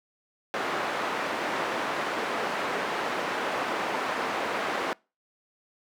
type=band-pass noise; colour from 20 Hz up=white; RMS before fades=-30 dBFS; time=0.54-4.93 s; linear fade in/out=0 ms; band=290 to 1400 Hz; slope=12 dB/octave; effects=noise-tail reverb RT60 0.3 s tail -26 dB re dry